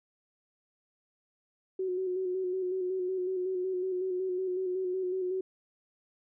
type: tone with vibrato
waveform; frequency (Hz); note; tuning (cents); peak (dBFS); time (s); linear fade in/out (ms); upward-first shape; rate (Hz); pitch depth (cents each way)
sine; 370; F#4; 0; -29; 1.79-5.41; 5; square; 5.4; 31
effects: none